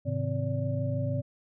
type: tone cluster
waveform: sine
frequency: 106.7 / 132.9 / 158.6 / 259.2 / 575 Hz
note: G#2 / C3 / D#3 / C4 / D5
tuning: +47 / +27 / +33 / -16 / -37 cents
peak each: -31 / -31 / -39 / -37 / -35 dBFS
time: 0.05-1.22 s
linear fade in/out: 20 ms
effects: none